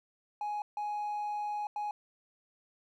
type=tone bursts at uneven times; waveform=triangle; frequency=834 Hz; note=G#5; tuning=7 cents sharp; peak=-30 dBFS; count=3; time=0.41-0.62 / 0.77-1.67 / 1.76-1.91 s; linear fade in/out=2 ms; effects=tanh soft clip ceiling -27 dBFS